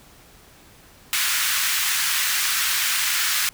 pink high-pass noise, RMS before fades -22 dBFS, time 1.13-3.49 s, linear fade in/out 0 ms, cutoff 1400 Hz, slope 24 dB/octave, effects pink hiss -50 dBFS RMS until 3.53 s

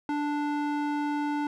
square tone with band-pass filter, 293.7 Hz, D4, in tune, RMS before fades -29 dBFS, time 0.09-1.47 s, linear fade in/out 2 ms, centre 700 Hz, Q 0.86, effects none

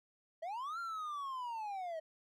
triangle linear two-way sweep, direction up then down, 622.3 to 1396.9 to 622.3 Hz, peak -37 dBFS, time 0.42-2 s, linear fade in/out 10 ms, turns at 0.79 s, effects none

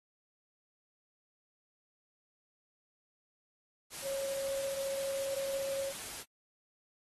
sine tone in noise, 547 Hz, C#5, 23 cents flat, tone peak -34 dBFS, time 4.02-5.93 s, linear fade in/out 50 ms, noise white, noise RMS -43 dBFS, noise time 3.9-6.25 s, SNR +6 dB, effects AAC 32 kbps

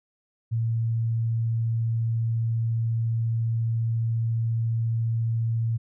sine tone, 114.3 Hz, A#2, 34 cents flat, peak -22 dBFS, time 0.51-5.78 s, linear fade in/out 20 ms, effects none

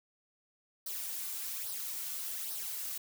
blue noise with flanger, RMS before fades -39 dBFS, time 0.86-2.98 s, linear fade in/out 5 ms, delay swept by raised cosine 0.2 to 3.4 ms, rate 1.2 Hz, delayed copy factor +0.6, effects none

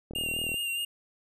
click train, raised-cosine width 2 ms, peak -26 dBFS, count 18, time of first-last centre 0.11-0.543 s, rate 39.3 Hz
square tone with vibrato, 2794 Hz, F7, in tune, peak -30 dBFS, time 0.15-0.85 s, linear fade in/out 5 ms, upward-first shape sine, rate 4.9 Hz, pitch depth 30 cents each way
effects none

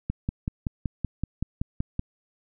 click train, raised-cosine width 5 ms, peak -14 dBFS, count 11, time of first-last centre 0.1-1.994 s, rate 5.28 Hz, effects none

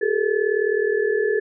sine tone cluster, 383.2 / 422.4 / 461.8 / 1729 Hz, G4 / G#4 / A#4 / A6, -39 / +29 / -16 / -31 cents, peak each -26 / -20 / -25 / -27 dBFS, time 0.01-1.4 s, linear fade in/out 10 ms, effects none

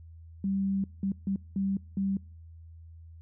sine tone bursts at uneven times, 195 Hz, G3, 9 cents flat, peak -26 dBFS, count 5, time 0.44-0.84 / 1.03-1.12 / 1.27-1.36 / 1.56-1.77 / 1.97-2.17 s, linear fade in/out 2 ms, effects noise-tail reverb RT60 0.5 s tail -26 dB re dry + added 82 Hz sine -46 dBFS peak until 3.21 s

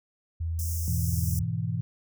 sine tone with vibrato, 82.41 Hz, E2, in tune, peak -27 dBFS, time 0.4-1.43 s, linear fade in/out 10 ms, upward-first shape sine, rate 17 Hz, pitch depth 12 cents each way
white high-pass noise, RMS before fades -37 dBFS, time 0.59-1.39 s, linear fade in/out 0 ms, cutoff 5200 Hz, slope 96 dB/octave
sine chord, E major, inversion first, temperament equal, 103.83 / 123.47 / 164.81 Hz, G#2 / B2 / E3, 0 / 0 / 0 cents, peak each -31 dBFS, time 0.88-1.81 s, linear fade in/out 0 ms
effects none

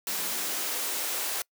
white noise with high-pass filter sweep, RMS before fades -31 dBFS, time 0.07-1.42 s, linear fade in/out 2 ms, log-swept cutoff 200 to 510 Hz, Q 1.2, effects noise-tail reverb RT60 0.1 s tail -25 dB re dry

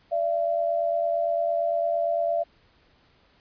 sine tone pair together, 587.3 / 676.1 Hz, D5 / E5, 0 / +44 cents, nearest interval major second, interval 244 cents, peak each -28 / -23 dBFS, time 0.11-2.44 s, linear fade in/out 20 ms, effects pink hiss -61 dBFS RMS until 3.4 s + resampled to 11025 Hz

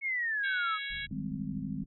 sine exponential sweep, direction down, 2217 to 1252 Hz, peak -29 dBFS, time 0.01-0.79 s, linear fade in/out 50 ms
harmonic tone, 554.4 Hz, C#5, in tune, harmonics 3 / 4 / 5 / 6 / 7, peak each -39 / -39 / -48 / -42 / -44 dBFS, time 0.43-1.07 s, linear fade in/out 20 ms
pink low-pass noise, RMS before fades -49 dBFS, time 0.9-1.86 s, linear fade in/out 5 ms, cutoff 180 Hz, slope 24 dB/octave
sine chord, Ab major seventh, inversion second, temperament just, 155.74 / 194.67 / 207.7 / 259.6 Hz, Eb3 / G3 / Ab3 / C4, +2 / -12 / 0 / -13 cents, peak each -39 dBFS, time 1.11-1.84 s, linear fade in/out 5 ms
effects none

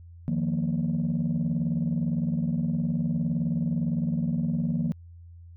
sine chord, Eb suspended second, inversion none, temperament just, 155.56 / 175.01 / 233.3 Hz, Eb3 / F3 / Bb3, 0 / +4 / +2 cents, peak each -27 dBFS, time 0.28-4.92 s, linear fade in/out 0 ms, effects tanh soft clip ceiling -19 dBFS + added 85 Hz sine -44 dBFS peak until 5.56 s

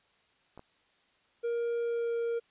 clicks, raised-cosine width 1 ms, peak -34 dBFS, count 2, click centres 0.576 / 0.594 s
triangle tone with pitch glide, 470 to 466.5 Hz, A#4 to A#4, +14 to +1 cents, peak -27 dBFS, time 1.43-2.4 s, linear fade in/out 20 ms, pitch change -13 cents, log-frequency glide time 1.8-2.15 s
effects white hiss -68 dBFS RMS until 2.5 s + resampled to 8000 Hz

